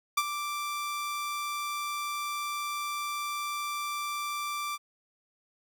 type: tone with ADSR envelope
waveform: sawtooth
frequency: 1174.7 Hz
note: D6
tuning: in tune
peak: -18 dBFS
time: 0.17-4.78 s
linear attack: 8 ms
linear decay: 45 ms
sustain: -10 dB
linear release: 37 ms
effects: none